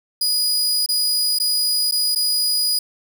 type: tone with dropouts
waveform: sawtooth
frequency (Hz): 4924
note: D#8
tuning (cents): -19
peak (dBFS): -14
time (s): 0.21-2.79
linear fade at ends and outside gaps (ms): 5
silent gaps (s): 0.862-0.888 / 1.387-1.399 / 1.912-1.921 / 2.15-2.158
effects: none

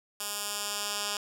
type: tone with band-pass filter sweep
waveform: 10% pulse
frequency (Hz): 205.7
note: G#3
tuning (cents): -16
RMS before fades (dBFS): -34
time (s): 0.2-1.17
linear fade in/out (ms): 2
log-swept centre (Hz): 9800 to 5800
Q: 0.76
effects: none

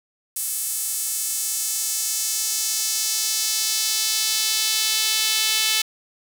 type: tone with high-pass filter sweep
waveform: sawtooth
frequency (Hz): 436.7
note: A4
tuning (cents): -13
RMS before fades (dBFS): -23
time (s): 0.36-5.82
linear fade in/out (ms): 5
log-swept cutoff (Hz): 9300 to 3300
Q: 1.4
effects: 7-bit

